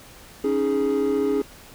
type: chord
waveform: triangle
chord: C# suspended second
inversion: none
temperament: just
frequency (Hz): 277.2 / 311.8 / 415.8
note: C#4 / D#4 / G#4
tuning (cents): 0 / +4 / +2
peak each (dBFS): -22 / -25 / -19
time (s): 0.44-1.42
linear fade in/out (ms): 5
effects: tanh soft clip ceiling -11 dBFS + pink hiss -46 dBFS RMS until 1.74 s